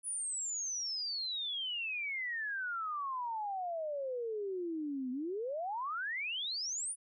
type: exponential two-way sweep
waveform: sine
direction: down then up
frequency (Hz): 10030 to 247.1 to 10030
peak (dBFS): -35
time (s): 0.03-6.96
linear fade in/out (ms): 50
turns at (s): 5.11
effects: none